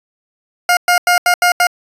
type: tone bursts at uneven times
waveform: 20% pulse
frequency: 710 Hz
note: F5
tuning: 28 cents sharp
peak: -4 dBFS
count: 6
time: 0.69-0.77 / 0.88-0.98 / 1.07-1.18 / 1.26-1.34 / 1.42-1.52 / 1.6-1.67 s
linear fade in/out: 2 ms
effects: resampled to 32000 Hz